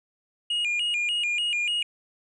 triangle tone with vibrato, 2637 Hz, E7, in tune, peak -22 dBFS, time 0.5-1.83 s, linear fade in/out 5 ms, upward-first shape square, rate 3.4 Hz, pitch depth 150 cents each way, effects resampled to 24000 Hz

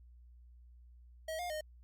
square tone with pitch steps, 638 / 709 / 616 Hz, D#5 / F5 / D#5, +43 / +26 / -17 cents, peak -38 dBFS, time 1.28-1.61 s, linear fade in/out 5 ms, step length 110 ms, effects added 60 Hz sine -55 dBFS peak until 1.83 s + Opus 48 kbps

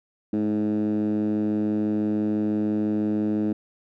10% pulse tone with band-pass filter, 106 Hz, G#2, 36 cents sharp, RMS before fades -24 dBFS, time 0.33-3.53 s, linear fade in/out 5 ms, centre 260 Hz, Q 7.4, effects none

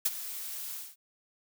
blue noise with ADSR envelope, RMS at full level -24 dBFS, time 0.05-0.96 s, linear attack 10 ms, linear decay 30 ms, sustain -15 dB, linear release 210 ms, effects none

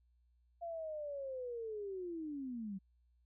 sine linear sweep, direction down, 690 to 185 Hz, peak -40 dBFS, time 0.61-2.79 s, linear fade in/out 20 ms, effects added 60 Hz sine -69 dBFS peak until 3.25 s

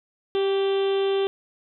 harmonic tone with a mistuned harmonic, 392 Hz, G4, in tune, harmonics 1 / 2 / 3 / 4 / 5 / 6 / 7 / 8 / 9 / 10, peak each -20 / -34 / -38 / -43 / -46 / -46 / -41 / -38 / -39 / -52 dBFS, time 0.35-1.27 s, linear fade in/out 0 ms, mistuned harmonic 3, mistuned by -27 cents, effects none

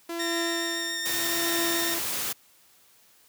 sawtooth tone with tremolo, 337.4 Hz, E4, 40 cents sharp, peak -23 dBFS, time 0.09-1.99 s, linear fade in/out 5 ms, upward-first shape triangle, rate 0.81 Hz, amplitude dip 90%
15% pulse tone with vibrato, 1829 Hz, A#6, 33 cents flat, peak -23 dBFS, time 0.19-1.95 s, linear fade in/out 10 ms, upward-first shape sine, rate 7.1 Hz, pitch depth 13 cents each way
white noise, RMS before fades -30 dBFS, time 1.05-2.33 s, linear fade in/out 10 ms
effects white hiss -59 dBFS RMS until 3.28 s + high-pass 80 Hz 12 dB/octave

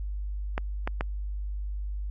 clicks, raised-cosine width 0.5 ms, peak -14 dBFS, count 3, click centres 0.579 / 0.875 / 1.009 s, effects added 50 Hz sine -30 dBFS peak until 2.1 s + AAC 64 kbps

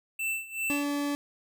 square tone with tremolo, 2665 Hz, E7, 18 cents sharp, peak -28 dBFS, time 0.19-0.84 s, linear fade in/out 5 ms, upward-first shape sine, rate 2.6 Hz, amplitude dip 85%
40% pulse tone, 287.6 Hz, D4, 36 cents flat, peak -27 dBFS, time 0.7-1.15 s, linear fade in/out 0 ms
effects none

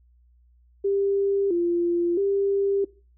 sine tone with vibrato, 370.2 Hz, F#4, 1 cent sharp, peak -20 dBFS, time 0.84-2.85 s, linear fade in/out 10 ms, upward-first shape square, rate 0.75 Hz, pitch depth 120 cents each way, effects noise-tail reverb RT60 0.4 s tail -23 dB re dry + added 60 Hz sine -55 dBFS peak until 3.17 s

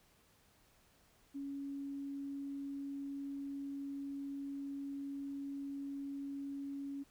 sine tone, 278.8 Hz, C#4, 10 cents sharp, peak -40 dBFS, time 1.34-7.04 s, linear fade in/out 20 ms, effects pink hiss -69 dBFS RMS until 7.1 s

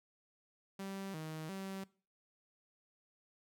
sawtooth tone with pitch steps, 194.6 / 157.4 / 192.9 Hz, G3 / D#3 / G3, -12 / +20 / -28 cents, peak -38 dBFS, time 0.79-1.84 s, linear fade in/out 5 ms, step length 350 ms, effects noise-tail reverb RT60 0.4 s tail -21 dB re dry

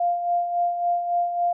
sine tone with tremolo, 698.5 Hz, F5, in tune, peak -18 dBFS, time 0-1.53 s, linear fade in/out 5 ms, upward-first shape sine, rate 3.6 Hz, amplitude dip 55%, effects none

